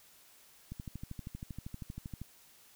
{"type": "click train", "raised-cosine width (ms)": 5, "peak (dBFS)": -29, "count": 20, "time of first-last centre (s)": [0.72, 2.216], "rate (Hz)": 12.7, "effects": ["white hiss -61 dBFS RMS until 2.75 s"]}